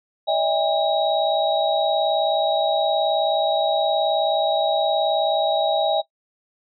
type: tone cluster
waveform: sine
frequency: 584 / 643 / 805 / 3819 Hz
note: D5 / E5 / G5 / A#7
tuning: -10 / -43 / +46 / +41 cents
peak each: -25 / -21 / -22 / -27 dBFS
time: 0.27-6.02 s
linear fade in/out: 20 ms
effects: noise-tail reverb RT60 0.1 s tail -19 dB re dry